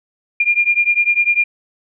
sine beating tone pair, 2402 / 2412 Hz, D7 / D7, +38 / +46 cents, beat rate 10 Hz, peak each -15 dBFS, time 0.4-1.44 s, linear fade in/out 5 ms, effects none

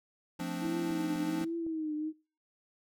square chord, D minor seventh, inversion first, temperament equal with one note detuned, 174.61 / 222.3 / 261.6 / 293.7 Hz, F3 / A3 / C4 / D4, 0 / +18 / 0 / 0 cents, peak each -39 / -45 / -41 / -40 dBFS, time 0.39-1.45 s, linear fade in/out 10 ms
click train, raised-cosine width 2 ms, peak -38 dBFS, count 6, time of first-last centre 0.4-1.666 s, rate 3.95 Hz
sine tone with vibrato, 318.7 Hz, D#4, 42 cents sharp, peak -32 dBFS, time 0.6-2.13 s, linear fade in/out 50 ms, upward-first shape triangle, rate 1.3 Hz, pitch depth 100 cents each way
effects noise-tail reverb RT60 0.4 s tail -24 dB re dry

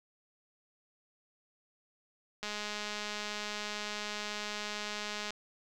click train, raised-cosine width 0.2 ms, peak -21 dBFS, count 602, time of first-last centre 2.43-5.306 s, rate 209 Hz, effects none

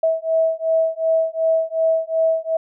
sine beating tone pair, 647 / 649.7 Hz, E5 / E5, -32 / -25 cents, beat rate 2.7 Hz, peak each -19 dBFS, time 0.03-2.57 s, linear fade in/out 5 ms, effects none

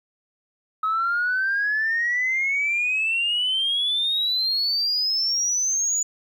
sine exponential sweep, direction up, 1273 to 6950 Hz, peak -19 dBFS, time 0.83-6.03 s, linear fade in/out 5 ms, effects tanh soft clip ceiling -16 dBFS + 10-bit

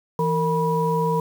sine tone cluster, 163.9 / 459.6 / 974 Hz, E3 / A#4 / B5, -10 / -25 / -24 cents, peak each -23 dBFS, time 0.19-1.2 s, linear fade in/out 2 ms, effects 7-bit

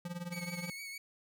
square tone with tremolo, 174.61 Hz, F3, in tune, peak -36 dBFS, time 0.05-0.7 s, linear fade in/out 2 ms, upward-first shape triangle, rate 19 Hz, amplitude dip 90%
sawtooth tone with vibrato, 2225 Hz, C#7, 6 cents sharp, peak -39 dBFS, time 0.32-0.98 s, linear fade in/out 5 ms, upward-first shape triangle, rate 6.5 Hz, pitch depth 37 cents each way
effects none

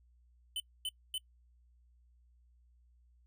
square tone bursts, 3032 Hz, F#7, 42 cents sharp, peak -35 dBFS, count 3, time 0.56-1.18 s, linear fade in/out 2 ms, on 40 ms, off 250 ms, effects noise-tail reverb RT60 0.1 s tail -24 dB re dry + added 60 Hz sine -63 dBFS peak until 3.26 s

